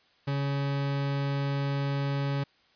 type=tone; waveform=40% pulse; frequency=140 Hz; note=C#3; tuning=18 cents sharp; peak=-26 dBFS; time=0.27-2.44 s; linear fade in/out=10 ms; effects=white hiss -64 dBFS RMS until 2.75 s + resampled to 11025 Hz